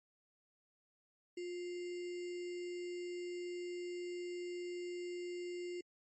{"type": "tone with sample-and-hold", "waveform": "sine", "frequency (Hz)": 354.3, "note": "F4", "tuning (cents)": 25, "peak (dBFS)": -40, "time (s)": [1.37, 5.81], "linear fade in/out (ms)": 5, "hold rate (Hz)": 2450, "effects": ["MP3 32 kbps"]}